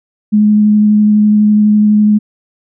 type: tone with vibrato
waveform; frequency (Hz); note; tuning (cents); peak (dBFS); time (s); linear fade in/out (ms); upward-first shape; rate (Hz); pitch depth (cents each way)
sine; 210.6; G#3; +24; -5; 0.32-2.19; 20; square; 12; 8
effects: none